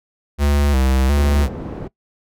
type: tone with vibrato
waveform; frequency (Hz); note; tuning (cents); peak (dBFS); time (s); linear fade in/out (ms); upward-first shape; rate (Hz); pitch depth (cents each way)
square; 68.7; C#2; -15; -14; 0.38-1.49; 50; square; 1.4; 78
type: low-pass noise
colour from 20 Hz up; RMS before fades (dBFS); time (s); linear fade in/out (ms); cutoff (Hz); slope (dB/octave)
white; -29; 1.16-1.88; 10; 370; 12
effects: noise-tail reverb RT60 0.1 s tail -21 dB re dry